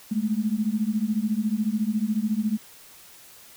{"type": "beating tone pair", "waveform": "sine", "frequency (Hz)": [207.7, 221.7], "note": ["G#3", "A3"], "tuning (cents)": [0, 13], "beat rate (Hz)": 14, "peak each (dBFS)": -25, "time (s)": [0.11, 2.58], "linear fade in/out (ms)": 10, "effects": ["white hiss -49 dBFS RMS until 3.56 s"]}